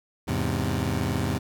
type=chord; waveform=20% pulse; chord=E augmented; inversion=none; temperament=equal; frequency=82.41 / 103.83 / 130.81 Hz; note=E2 / G#2 / B#2; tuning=0 / 0 / 0 cents; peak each=-24 dBFS; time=0.27-1.39 s; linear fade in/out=20 ms; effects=none